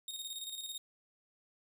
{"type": "tone with tremolo", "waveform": "sawtooth", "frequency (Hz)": 3714, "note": "A#7", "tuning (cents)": -7, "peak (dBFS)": -36, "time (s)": [0.08, 0.78], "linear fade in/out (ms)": 2, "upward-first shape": "square", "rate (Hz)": 18, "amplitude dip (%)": 50, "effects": []}